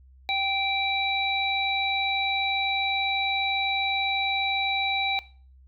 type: harmonic tone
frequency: 781 Hz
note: G5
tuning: 7 cents flat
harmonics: 1 / 3 / 5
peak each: -28 / -28 / -28 dBFS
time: 0.29-5.19 s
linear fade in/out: 0 ms
effects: noise-tail reverb RT60 0.4 s tail -18 dB re dry + added 65 Hz sine -50 dBFS peak until 5.67 s